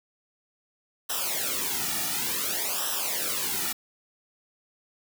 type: noise with flanger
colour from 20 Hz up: white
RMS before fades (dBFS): -29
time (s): 1.09-3.73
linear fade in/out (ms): 10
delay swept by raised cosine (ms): 0.44 to 1.94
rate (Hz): 0.56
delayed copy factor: -0.95
effects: none